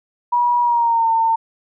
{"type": "tone with pitch glide", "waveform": "sine", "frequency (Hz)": [965, 905.6], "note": ["B5", "A5"], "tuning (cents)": [-40, 50], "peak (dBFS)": -13, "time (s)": [0.32, 1.36], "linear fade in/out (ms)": 10, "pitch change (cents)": -110, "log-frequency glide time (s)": [0.61, 1.08], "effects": []}